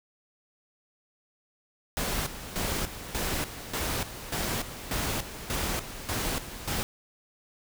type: noise with tremolo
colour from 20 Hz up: pink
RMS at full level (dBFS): -30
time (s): 1.97-6.83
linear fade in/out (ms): 0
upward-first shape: square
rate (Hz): 1.7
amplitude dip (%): 70
effects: none